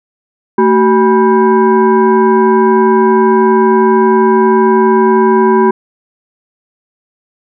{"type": "tone with frequency modulation", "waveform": "sine", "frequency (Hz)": 378.4, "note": "F#4", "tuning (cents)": 39, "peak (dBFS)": -5, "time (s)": [0.58, 5.71], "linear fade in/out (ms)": 5, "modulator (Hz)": 601, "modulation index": 1.1, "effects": []}